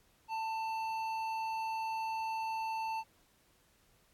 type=tone with hard clipping; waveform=sine; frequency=890 Hz; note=A5; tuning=20 cents sharp; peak=-36 dBFS; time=0.28-3.04 s; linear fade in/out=50 ms; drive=9 dB; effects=pink hiss -69 dBFS RMS until 4.13 s + AAC 64 kbps